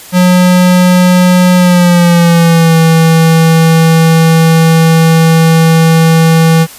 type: tone with pitch glide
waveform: square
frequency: 180.8 to 162.95 Hz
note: F#3 to E3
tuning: -40 to -20 cents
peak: -4 dBFS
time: 0.12-6.67 s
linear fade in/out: 50 ms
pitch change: -180 cents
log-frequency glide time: 1.56-2.77 s
effects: white hiss -31 dBFS RMS until 6.78 s + resampled to 32000 Hz